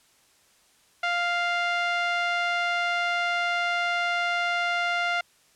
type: tone with low-pass filter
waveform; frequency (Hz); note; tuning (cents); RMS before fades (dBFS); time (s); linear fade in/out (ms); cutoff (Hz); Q
5% pulse; 698.5; F5; 0; -26; 1.03-5.21; 5; 1900; 1.1
effects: white hiss -61 dBFS RMS until 5.55 s + low-pass 10000 Hz 12 dB/octave